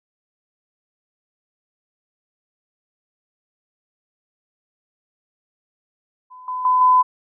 sine tone with level steps, 1009 Hz, B5, 37 cents sharp, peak -38 / -23 / -13 / -10 dBFS, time 6.3-7.03 s, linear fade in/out 20 ms, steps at 6.48 / 6.65 / 6.81 s, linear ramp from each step 2 ms, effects none

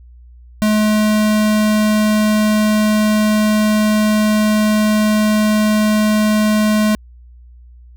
square tone, 213.4 Hz, G#3, 47 cents sharp, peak -12 dBFS, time 0.62-6.95 s, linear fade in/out 0 ms, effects added 60 Hz sine -38 dBFS peak until 7.96 s

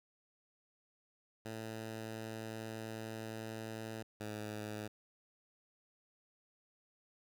10% pulse tone pair in turn, 111.2 / 106.7 Hz, A2 / G#2, +19 / +47 cents, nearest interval minor second, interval 72 cents, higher first, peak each -34 / -33 dBFS, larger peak second, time 1.45-4.03 / 4.2-4.88 s, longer first, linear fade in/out 10 ms, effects none

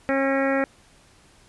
harmonic tone with a mistuned harmonic, 271.4 Hz, C#4, 36 cents flat, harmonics 1 / 2 / 3 / 4 / 5 / 6 / 7 / 8 / 9, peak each -24 / -23 / -31 / -38 / -31 / -32 / -30 / -36 / -40 dBFS, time 0.09-0.64 s, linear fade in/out 0 ms, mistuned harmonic 8, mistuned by +37 cents, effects pink hiss -55 dBFS RMS until 1.48 s + resampled to 24000 Hz

